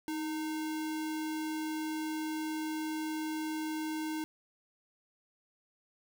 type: tone with sample-and-hold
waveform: sine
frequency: 313.5 Hz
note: D#4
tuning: 13 cents sharp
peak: -33 dBFS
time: 0.08-4.24 s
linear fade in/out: 0 ms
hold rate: 1225 Hz
effects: none